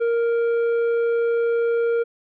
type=tone with tanh clipping; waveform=sine; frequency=466.2 Hz; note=A#4; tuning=in tune; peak=-19 dBFS; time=0-2.04 s; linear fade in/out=20 ms; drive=7 dB; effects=none